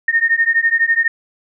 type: beating tone pair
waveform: sine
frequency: 1830 / 1842 Hz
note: A#6 / A#6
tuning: -32 / -21 cents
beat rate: 12 Hz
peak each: -15 dBFS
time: 0.08-1.08 s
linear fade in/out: 5 ms
effects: none